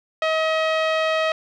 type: tone with low-pass filter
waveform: sawtooth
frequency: 636 Hz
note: D#5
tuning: 38 cents sharp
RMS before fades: -21 dBFS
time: 0.22-1.32 s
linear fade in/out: 2 ms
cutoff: 3100 Hz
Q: 1.4
effects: none